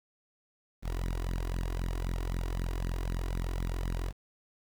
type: tone with flanger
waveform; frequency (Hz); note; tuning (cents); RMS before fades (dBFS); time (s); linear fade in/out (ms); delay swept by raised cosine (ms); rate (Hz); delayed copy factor
sawtooth; 43.65; F1; 0; -33; 0.82-4.13; 50; 0.47 to 2.87; 3.9; +0.9
effects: 9-bit